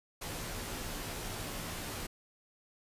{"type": "noise with comb filter", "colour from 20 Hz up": "pink", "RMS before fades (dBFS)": -40, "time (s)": [0.21, 2.07], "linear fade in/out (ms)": 10, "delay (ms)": 15, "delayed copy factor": -0.55, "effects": ["resampled to 32000 Hz"]}